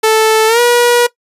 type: tone with pitch glide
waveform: sawtooth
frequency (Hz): 439.2 to 481.7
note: A4 to B4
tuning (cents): -3 to -43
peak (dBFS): -3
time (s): 0.03-1.07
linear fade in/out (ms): 10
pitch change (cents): +160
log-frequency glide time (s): 0.47-0.6
effects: noise-tail reverb RT60 0.1 s tail -19 dB re dry + resampled to 32000 Hz